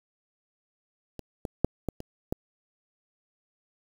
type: clicks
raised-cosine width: 2 ms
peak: -25 / -18 / -7 / -15 / -25 / -14 dBFS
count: 6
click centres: 1.193 / 1.452 / 1.646 / 1.887 / 2.004 / 2.325 s
effects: 7-bit